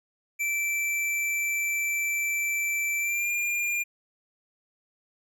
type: tone with pitch glide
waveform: square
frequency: 2333 to 2404 Hz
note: D7 to D7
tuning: -12 to +40 cents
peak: -26 dBFS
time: 0.39-3.84 s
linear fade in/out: 20 ms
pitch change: +52 cents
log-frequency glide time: 2.99-3.3 s
effects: none